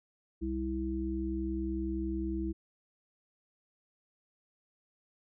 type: harmonic tone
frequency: 65.41 Hz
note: C2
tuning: in tune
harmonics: 1 / 3 / 5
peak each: -36 / -39 / -34 dBFS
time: 0.41-2.53 s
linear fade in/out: 20 ms
effects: none